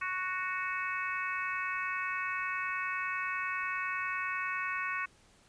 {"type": "harmonic tone", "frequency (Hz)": 370, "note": "F#4", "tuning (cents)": 0, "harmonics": [3, 4, 5, 6, 7], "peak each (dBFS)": [-37, -38, -39, -40, -40], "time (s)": [0.01, 5.06], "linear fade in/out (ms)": 10, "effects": ["pink hiss -63 dBFS RMS until 5.48 s", "resampled to 22050 Hz"]}